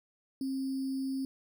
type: tone with sample-and-hold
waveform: sine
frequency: 267.1 Hz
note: C4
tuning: 36 cents sharp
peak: -31 dBFS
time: 0.41-1.25 s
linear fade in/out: 2 ms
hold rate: 4900 Hz
effects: none